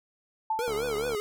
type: tone with exponential decay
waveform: sine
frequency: 880 Hz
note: A5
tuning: in tune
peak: -23 dBFS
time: 0.5-0.96 s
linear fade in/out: 5 ms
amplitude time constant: 98 ms
type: tone with vibrato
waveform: square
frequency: 453.9 Hz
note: A#4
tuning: 46 cents flat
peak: -29 dBFS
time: 0.59-1.2 s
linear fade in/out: 0 ms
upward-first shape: triangle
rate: 4.7 Hz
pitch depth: 190 cents each way
type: click train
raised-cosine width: 1 ms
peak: -23 dBFS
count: 35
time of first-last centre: 0.68-1.148 s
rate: 72.6 Hz
effects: none